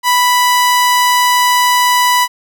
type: tone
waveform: sawtooth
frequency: 987.8 Hz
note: B5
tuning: in tune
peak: -5 dBFS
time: 0.03-2.28 s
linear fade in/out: 50 ms
effects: none

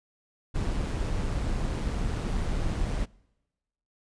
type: noise with amplitude modulation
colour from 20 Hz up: brown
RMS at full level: -27 dBFS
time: 0.54-3.06 s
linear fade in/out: 20 ms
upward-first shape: sine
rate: 154 Hz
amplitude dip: 35%
effects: noise-tail reverb RT60 1.0 s tail -25 dB re dry + resampled to 22050 Hz

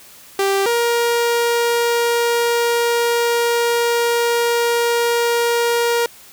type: tone pair in turn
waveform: sawtooth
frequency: 392.6 / 471.5 Hz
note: G4 / A#4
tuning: +3 / +20 cents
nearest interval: minor third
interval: 317 cents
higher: second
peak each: -11 dBFS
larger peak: neither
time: 0.39-0.66 / 0.66-6.06 s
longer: second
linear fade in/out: 2 ms
effects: white hiss -43 dBFS RMS until 6.32 s

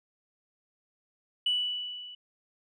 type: tone with level ramp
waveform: sine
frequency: 2960 Hz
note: F#7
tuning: in tune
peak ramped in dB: -22 to -43 dBFS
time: 1.46-2.15 s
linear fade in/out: 5 ms
effects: tanh soft clip ceiling -19 dBFS

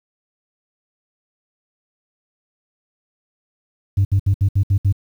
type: tone bursts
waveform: sine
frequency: 98 Hz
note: G2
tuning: in tune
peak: -10 dBFS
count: 7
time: 3.97-4.926 s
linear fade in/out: 10 ms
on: 80 ms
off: 66 ms
effects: tanh soft clip ceiling -10 dBFS + 8-bit

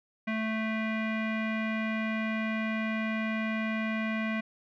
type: tone with low-pass filter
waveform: square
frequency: 220 Hz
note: A3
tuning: in tune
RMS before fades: -31 dBFS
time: 0.27-4.41 s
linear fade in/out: 10 ms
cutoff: 2200 Hz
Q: 5
effects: none

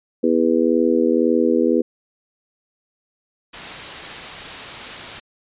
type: harmonic tone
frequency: 81.9 Hz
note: E2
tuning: 11 cents flat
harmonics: 3 / 4 / 5 / 6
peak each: -19 / -19 / -20 / -20 dBFS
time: 0.23-1.82 s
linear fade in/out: 10 ms
type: noise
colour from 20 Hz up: white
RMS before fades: -31 dBFS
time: 3.53-5.2 s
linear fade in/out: 10 ms
effects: resampled to 8000 Hz

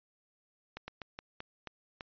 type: slowing click train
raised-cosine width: 0.3 ms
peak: -25 dBFS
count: 7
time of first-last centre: 0.77-2.008 s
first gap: 110 ms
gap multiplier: 1.25
effects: resampled to 11025 Hz

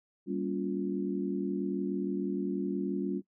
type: chord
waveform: sine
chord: G half-diminished seventh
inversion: none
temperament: just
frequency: 196 / 235.2 / 282.2 / 352.8 Hz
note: G3 / Bb3 / Db4 / F4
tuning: 0 / +16 / +31 / +18 cents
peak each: -34 / -40 / -34 / -35 dBFS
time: 0.26-3.22 s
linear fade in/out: 50 ms
effects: noise-tail reverb RT60 0.1 s tail -20 dB re dry

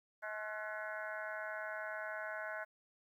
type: harmonic tone with a mistuned harmonic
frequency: 213.3 Hz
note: G#3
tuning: 46 cents sharp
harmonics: 3 / 4 / 5 / 6 / 7 / 8 / 9 / 10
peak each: -45 / -51 / -52 / -53 / -44 / -49 / -54 / -56 dBFS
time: 0.22-2.65 s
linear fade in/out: 20 ms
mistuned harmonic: 6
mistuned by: +110 cents
effects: 12-bit

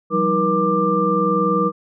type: tone cluster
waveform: sine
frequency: 174 / 194.4 / 315.1 / 478.1 / 1185 Hz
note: F3 / G3 / D#4 / A#4 / D6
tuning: -6 / -14 / +22 / +44 / +15 cents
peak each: -26 / -22 / -24 / -20 / -19 dBFS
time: 0.1-1.72 s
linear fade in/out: 50 ms
effects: none

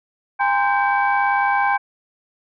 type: tone cluster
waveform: sine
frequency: 807 / 905 / 1035 / 1567 / 2285 Hz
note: G#5 / A5 / C6 / G6 / D7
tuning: -50 / +48 / -19 / -1 / -48 cents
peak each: -18 / -26 / -22 / -21 / -27 dBFS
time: 0.39-1.78 s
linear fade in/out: 20 ms
effects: tanh soft clip ceiling -6 dBFS

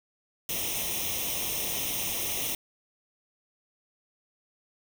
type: noise with comb filter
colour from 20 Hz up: white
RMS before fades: -31 dBFS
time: 0.49-2.55 s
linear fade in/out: 2 ms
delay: 0.33 ms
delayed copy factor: +0.8
effects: none

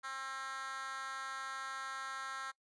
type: tone with high-pass filter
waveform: 10% pulse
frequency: 267.1 Hz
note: C4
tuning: 36 cents sharp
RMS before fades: -43 dBFS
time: 0.03-2.52 s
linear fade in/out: 20 ms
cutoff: 1300 Hz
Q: 2.4
effects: noise-tail reverb RT60 0.1 s tail -21 dB re dry + resampled to 22050 Hz

